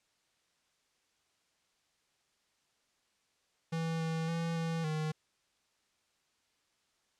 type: tone with pitch steps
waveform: square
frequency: 163.7 / 162.3 / 166.3 / 164.4 / 155.2 Hz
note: E3 / E3 / E3 / E3 / D#3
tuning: -12 / -27 / +16 / -4 / -4 cents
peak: -33 dBFS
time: 3.72-5.12 s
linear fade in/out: 10 ms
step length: 280 ms
effects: white hiss -75 dBFS RMS until 7.19 s + low-pass 7000 Hz 12 dB/octave